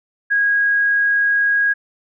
sine tone, 1644 Hz, G#6, 18 cents flat, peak -13 dBFS, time 0.3-1.74 s, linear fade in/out 20 ms, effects none

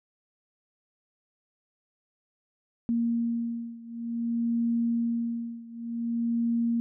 sine beating tone pair, 233.1 / 233.64 Hz, A#3 / A#3, 0 / +4 cents, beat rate 0.54 Hz, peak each -28 / -30 dBFS, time 2.89-6.8 s, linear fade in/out 0 ms, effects none

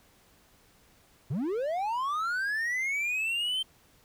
triangle linear sweep, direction up, 110.6 to 3136 Hz, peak -26 dBFS, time 1.3-3.63 s, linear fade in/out 10 ms, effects pink hiss -62 dBFS RMS until 4.04 s

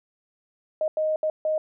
sine tone bursts at uneven times, 622.3 Hz, D#5, in tune, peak -21 dBFS, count 4, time 0.81-0.88 / 0.97-1.16 / 1.23-1.3 / 1.45-1.58 s, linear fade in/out 2 ms, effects none

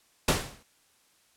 pink noise with exponential decay, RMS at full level -20 dBFS, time 0.28-0.63 s, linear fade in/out 5 ms, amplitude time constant 74 ms, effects white hiss -65 dBFS RMS until 1.36 s + low-pass 11000 Hz 12 dB/octave

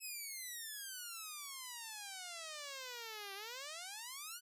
5% pulse exponential two-way sweep, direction down then up, 2602 to 386.4 to 1510 Hz, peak -34 dBFS, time 0-4.41 s, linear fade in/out 50 ms, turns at 3.34 s, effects resampled to 32000 Hz

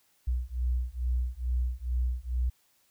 sine beating tone pair, 60.5 / 62.8 Hz, B1 / B1, -35 / +30 cents, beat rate 2.3 Hz, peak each -30 dBFS, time 0.27-2.5 s, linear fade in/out 10 ms, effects white hiss -68 dBFS RMS until 2.9 s

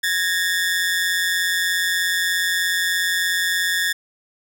sawtooth ring-modulated tone, 1750 Hz, A6, 10 cents flat, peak -12 dBFS, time 0.03-3.93 s, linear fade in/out 10 ms, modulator 88.4 Hz, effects none

